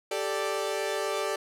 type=chord; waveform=sawtooth; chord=G suspended second; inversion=none; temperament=equal; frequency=392 / 440 / 587.3 Hz; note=G4 / A4 / D5; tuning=0 / 0 / 0 cents; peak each=-29 / -29 / -28 dBFS; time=0.11-1.36 s; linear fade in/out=5 ms; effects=low-pass 12000 Hz 12 dB/octave